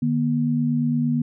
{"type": "tone pair together", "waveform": "sine", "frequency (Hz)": [151.1, 239.9], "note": ["D3", "A#3"], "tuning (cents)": [50, 50], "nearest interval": "minor sixth", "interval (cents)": 800, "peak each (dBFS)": [-23, -20], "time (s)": [0.02, 1.22], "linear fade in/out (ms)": 5, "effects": []}